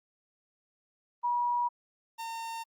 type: tone pair in turn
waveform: sine / 45% pulse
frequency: 965 / 910.8 Hz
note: B5 / A#5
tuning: -40 / -40 cents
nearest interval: minor second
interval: 100 cents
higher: first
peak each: -26 / -36 dBFS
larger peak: first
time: 1.23-1.69 / 2.18-2.64 s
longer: neither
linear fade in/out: 20 ms
effects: Opus 32 kbps